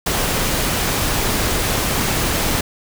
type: noise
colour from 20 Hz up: pink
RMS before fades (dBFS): -19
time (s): 0.06-2.61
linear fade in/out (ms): 5
effects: none